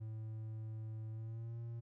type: tone with pitch glide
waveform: triangle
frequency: 110 to 116.54 Hz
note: A2 to A#2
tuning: 0 to 0 cents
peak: -40 dBFS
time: 0-1.81 s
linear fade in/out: 20 ms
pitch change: +100 cents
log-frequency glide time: 1.11-1.58 s
effects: none